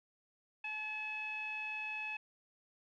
sawtooth tone with low-pass filter, 858 Hz, A5, 44 cents flat, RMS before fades -41 dBFS, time 0.64-2.17 s, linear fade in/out 5 ms, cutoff 2600 Hz, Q 9.7, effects none

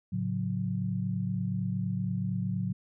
sine chord, F# minor, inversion first, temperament equal with one note detuned, 110 / 138.59 / 182.77 Hz, A2 / C#3 / F#3, 0 / 0 / -21 cents, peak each -33 / -35 / -31 dBFS, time 0.12-2.73 s, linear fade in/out 10 ms, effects none

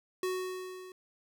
square tone with level ramp, 370 Hz, F#4, in tune, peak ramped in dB -30 to -47 dBFS, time 0.23-0.92 s, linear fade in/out 2 ms, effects none

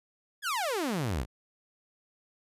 sawtooth exponential sweep, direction down, 1759 to 51.91 Hz, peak -25 dBFS, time 0.42-1.26 s, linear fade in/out 50 ms, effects resampled to 32000 Hz

